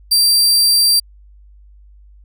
sawtooth tone, 4706 Hz, D8, 3 cents sharp, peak -7 dBFS, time 0.11-1 s, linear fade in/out 10 ms, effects added 50 Hz sine -41 dBFS peak until 2.24 s

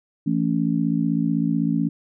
harmonic tone, 55.9 Hz, A1, 28 cents sharp, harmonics 3 / 4 / 5, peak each -23 / -23 / -23 dBFS, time 0.26-1.89 s, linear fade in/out 10 ms, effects none

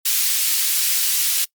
white high-pass noise, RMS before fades -19 dBFS, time 0.05-1.45 s, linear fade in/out 10 ms, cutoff 2600 Hz, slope 12 dB/octave, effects noise-tail reverb RT60 0.1 s tail -23 dB re dry + Opus 32 kbps

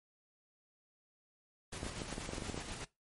pink noise with tremolo, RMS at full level -43 dBFS, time 1.72-2.85 s, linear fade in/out 10 ms, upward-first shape square, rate 8.3 Hz, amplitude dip 35%
clicks, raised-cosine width 2 ms, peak -27 dBFS, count 12, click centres 1.831 / 1.865 / 2.018 / 2.127 / 2.181 / 2.291 / 2.334 / 2.382 / 2.422 / 2.498 / 2.544 / 2.577 s
effects noise-tail reverb RT60 0.2 s tail -20 dB re dry + MP3 48 kbps

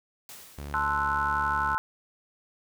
white noise with exponential decay, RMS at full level -43 dBFS, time 0.29-1.35 s, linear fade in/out 1 ms, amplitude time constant 230 ms
sawtooth tone with vibrato, 71.6 Hz, D2, 43 cents flat, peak -32 dBFS, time 0.58-1.75 s, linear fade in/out 0 ms, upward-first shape sine, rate 1.5 Hz, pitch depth 13 cents each way
sine chord, F# half-diminished seventh, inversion first, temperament equal, 880 / 1046.5 / 1318.5 / 1480 Hz, A5 / C6 / E6 / F#6, 0 / 0 / 0 / 0 cents, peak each -30 dBFS, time 0.74-1.78 s, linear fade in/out 0 ms
effects none

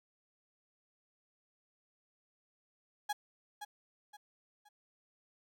35% pulse tone with echo, 830.6 Hz, G#5, in tune, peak -31 dBFS, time 3.09-3.13 s, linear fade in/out 10 ms, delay 520 ms, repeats 3, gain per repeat -9 dB, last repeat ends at 4.69 s, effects none

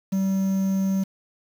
triangle tone with quantisation, 192.5 Hz, G3, 31 cents flat, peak -18 dBFS, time 0.12-1.04 s, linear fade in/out 10 ms, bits 7, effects none

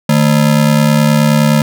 square ring-modulated tone, 188.3 Hz, F#3, 31 cents sharp, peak -5 dBFS, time 0.09-1.62 s, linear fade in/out 2 ms, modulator 34.8 Hz, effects none

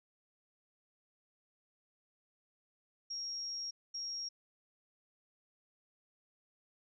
sine tone bursts at uneven times, 5588 Hz, F8, in tune, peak -38 dBFS, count 2, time 3.1-3.71 / 3.94-4.29 s, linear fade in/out 10 ms, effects none

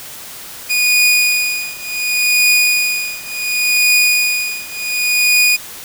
sawtooth tone with tremolo, 2462 Hz, D#7, 19 cents flat, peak -5 dBFS, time 0.69-5.57 s, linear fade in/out 20 ms, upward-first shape triangle, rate 0.69 Hz, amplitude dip 95%, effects white hiss -32 dBFS RMS until 5.84 s

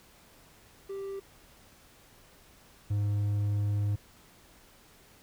triangle tone pair in turn, 392 / 102.69 Hz, G4 / G#2, 0 / -19 cents, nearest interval octave + major seventh, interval 2319 cents, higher first, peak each -33 / -24 dBFS, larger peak second, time 0.89-1.2 / 2.9-3.96 s, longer second, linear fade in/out 10 ms, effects pink hiss -58 dBFS RMS until 5.22 s

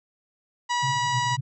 harmonic tone, 970 Hz, B5, 31 cents flat, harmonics 1 / 2 / 3 / 4 / 5 / 6 / 7 / 8, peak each -24 / -30 / -34 / -36 / -38 / -40 / -41 / -42 dBFS, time 0.69-1.37 s, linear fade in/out 20 ms
white band-pass noise, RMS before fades -32 dBFS, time 0.82-1.41 s, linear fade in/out 10 ms, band 120 to 140 Hz, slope 96 dB/octave
effects none

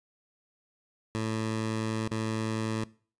15% pulse tone with dropouts, 110.5 Hz, A2, 8 cents sharp, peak -23 dBFS, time 1.15-2.84 s, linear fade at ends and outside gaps 0 ms, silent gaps 2.075-2.114 s, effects noise-tail reverb RT60 0.4 s tail -20 dB re dry + resampled to 22050 Hz

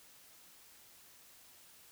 silence, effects white hiss -60 dBFS RMS until 1.91 s

